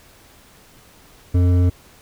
sine tone with hard clipping, 89.2 Hz, F2, 37 cents sharp, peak -14 dBFS, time 1.34-1.7 s, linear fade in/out 10 ms, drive 10 dB, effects pink hiss -49 dBFS RMS until 2.01 s

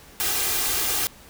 white noise with comb filter, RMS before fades -24 dBFS, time 0.2-1.07 s, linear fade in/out 0 ms, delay 2.5 ms, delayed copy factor +0.55, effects pink hiss -48 dBFS RMS until 1.29 s

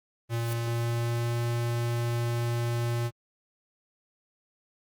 white noise with exponential growth, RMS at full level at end -37 dBFS, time 0.29-0.53 s, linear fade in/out 1 ms, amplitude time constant 52 ms
square tone with pitch glide, 116.54 to 118.37 Hz, A#2 to A#2, 0 to +27 cents, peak -27 dBFS, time 0.29-3.11 s, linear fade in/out 50 ms, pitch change +27 cents, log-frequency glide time 0.39-1.4 s
effects Opus 24 kbps

